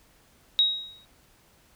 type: tone with exponential decay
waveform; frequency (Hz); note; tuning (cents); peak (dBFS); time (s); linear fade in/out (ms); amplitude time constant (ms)
sine; 3799; A#7; +32; -15; 0.59-1.05; 0; 98
effects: pink hiss -60 dBFS RMS until 1.75 s

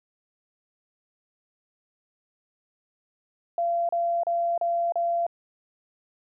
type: tone bursts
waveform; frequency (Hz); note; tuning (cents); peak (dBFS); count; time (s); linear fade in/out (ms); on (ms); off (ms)
sine; 685; F5; -34; -22; 5; 3.58-5.266; 2; 310; 34
effects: none

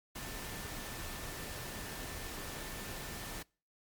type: tone in noise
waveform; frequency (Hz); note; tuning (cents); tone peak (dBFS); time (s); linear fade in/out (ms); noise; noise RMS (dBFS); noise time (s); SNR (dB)
sine; 1778; A6; +18; -54; 0.15-3.43; 10; pink; -43; 0.15-3.43; -14
effects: noise-tail reverb RT60 0.4 s tail -26 dB re dry + MP3 96 kbps

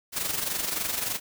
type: noise with amplitude modulation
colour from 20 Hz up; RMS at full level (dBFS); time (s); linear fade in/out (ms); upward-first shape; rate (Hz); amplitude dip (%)
white; -27; 0.12-1.2; 50; sine; 23.4; 60
effects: none

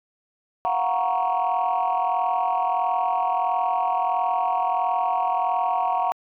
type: chord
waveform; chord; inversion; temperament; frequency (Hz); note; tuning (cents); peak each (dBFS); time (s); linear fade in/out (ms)
sine; Gb major seventh; third; equal with one note detuned; 698.5 / 740 / 938.3 / 1108.7; F5 / Gb5 / Bb5 / Db6; 0 / 0 / +11 / 0; -26 / -23 / -24 / -27; 0.65-6.12; 0
effects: tanh soft clip ceiling -14 dBFS

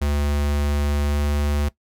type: tone with pitch glide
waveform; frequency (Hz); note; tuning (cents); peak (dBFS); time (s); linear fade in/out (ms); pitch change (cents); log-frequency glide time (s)
square; 72.5 to 72.92; D2 to D2; -22 to -12; -20; 0.01-1.69; 10; +10; 1.06-1.21
effects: noise-tail reverb RT60 0.1 s tail -18 dB re dry

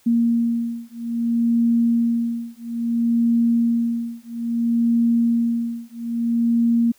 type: beating tone pair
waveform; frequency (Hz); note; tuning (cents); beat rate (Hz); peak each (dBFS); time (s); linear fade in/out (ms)
sine; 233.1 / 233.7; A#3 / A#3; 0 / +5; 0.6; -20; 0.06-6.92; 10
effects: white hiss -57 dBFS RMS until 6.98 s

